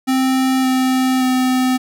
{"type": "tone with pitch steps", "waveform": "square", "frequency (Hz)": [261.6, 258.9, 256.2], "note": ["C4", "C4", "C4"], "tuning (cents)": [0, -18, -36], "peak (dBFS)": -14, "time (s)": [0.07, 1.78], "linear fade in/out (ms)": 20, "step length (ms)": 570, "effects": []}